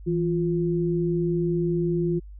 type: tone pair together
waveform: sine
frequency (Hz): 164.81 / 350.1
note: E3 / F4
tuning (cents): 0 / +4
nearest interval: octave + minor second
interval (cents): 1304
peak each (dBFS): -24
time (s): 0.06-2.2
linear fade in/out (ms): 20
effects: added 50 Hz sine -39 dBFS peak until 2.39 s